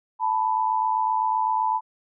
sine tone pair together, 880 / 987.8 Hz, A5 / B5, 0 / 0 cents, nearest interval major second, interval 200 cents, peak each -23 dBFS, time 0.19-1.81 s, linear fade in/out 50 ms, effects none

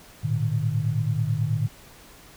sine tone cluster, 108.1 / 117.3 / 151.7 Hz, A2 / A#2 / D#3, -30 / +11 / -44 cents, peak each -26 dBFS, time 0.23-1.68 s, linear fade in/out 20 ms, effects pink hiss -49 dBFS RMS until 2.36 s

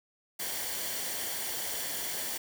white noise with comb filter, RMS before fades -35 dBFS, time 0.39-2.38 s, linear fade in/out 10 ms, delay 0.78 ms, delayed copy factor -0.5, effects none

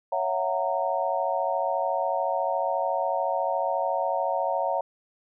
sine chord, F# dominant seventh, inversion second, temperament just, 555 / 666 / 740 / 925 Hz, C#5 / E5 / F#5 / A#5, +2 / +18 / 0 / -14 cents, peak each -29 dBFS, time 0.12-4.81 s, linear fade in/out 5 ms, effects none

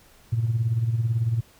sine tone with tremolo, 114.8 Hz, A#2, 26 cents flat, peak -17 dBFS, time 0.32-1.41 s, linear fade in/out 10 ms, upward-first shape sine, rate 18 Hz, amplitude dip 65%, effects tanh soft clip ceiling -14 dBFS + pink hiss -55 dBFS RMS until 1.59 s

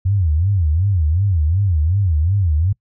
sine tone with vibrato, 87.31 Hz, F2, in tune, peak -13 dBFS, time 0.05-2.73 s, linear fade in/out 10 ms, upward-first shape sine, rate 2.7 Hz, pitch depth 270 cents each way, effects noise-tail reverb RT60 0.1 s tail -24 dB re dry

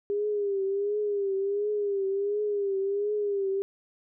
sine tone with vibrato, 403.3 Hz, G4, 49 cents sharp, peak -25 dBFS, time 0.1-3.62 s, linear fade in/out 0 ms, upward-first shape triangle, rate 1.4 Hz, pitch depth 82 cents each way, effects none

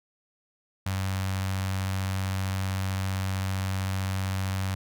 sawtooth tone with notch filter, 95.5 Hz, G2, 45 cents flat, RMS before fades -29 dBFS, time 0.86-4.75 s, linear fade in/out 5 ms, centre 370 Hz, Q 0.56, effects none

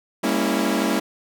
sawtooth chord, G diminished seventh, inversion none, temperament equal with one note detuned, 200.9 / 233.1 / 277.2 / 329.6 Hz, G3 / Bb3 / Db4 / Fb4, +43 / 0 / 0 / 0 cents, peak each -21 dBFS, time 0.23-1 s, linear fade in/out 10 ms, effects none

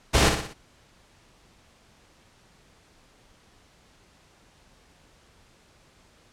pink noise with echo, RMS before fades -19 dBFS, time 0.13-0.3 s, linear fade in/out 20 ms, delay 60 ms, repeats 4, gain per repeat -6 dB, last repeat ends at 0.54 s, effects pink hiss -58 dBFS RMS until 6.32 s + low-pass 8000 Hz 12 dB/octave

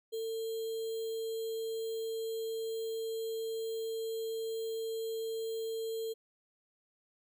sine tone with sample-and-hold, 448.9 Hz, A4, 35 cents sharp, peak -34 dBFS, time 0.12-6.14 s, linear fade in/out 20 ms, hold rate 3675 Hz, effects none

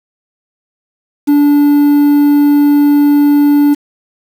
triangle tone with quantisation, 290 Hz, D4, 22 cents flat, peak -3 dBFS, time 1.27-3.75 s, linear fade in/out 20 ms, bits 5, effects none

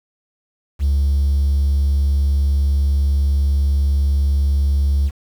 triangle tone, 70 Hz, C#2, 18 cents sharp, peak -10 dBFS, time 0.79-5.11 s, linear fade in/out 50 ms, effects tanh soft clip ceiling -9 dBFS + 7-bit

